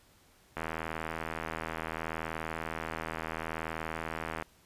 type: click train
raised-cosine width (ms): 0.5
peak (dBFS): -20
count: 312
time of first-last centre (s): 0.57-4.424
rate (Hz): 80.7
effects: pink hiss -63 dBFS RMS until 4.65 s + resampled to 32000 Hz